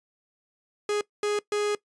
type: tone bursts at uneven times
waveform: 45% pulse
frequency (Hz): 415.3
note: G#4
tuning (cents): 0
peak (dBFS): -24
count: 3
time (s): 0.89-1.01 / 1.23-1.39 / 1.52-1.75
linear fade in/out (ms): 2
effects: noise-tail reverb RT60 0.1 s tail -20 dB re dry + resampled to 22050 Hz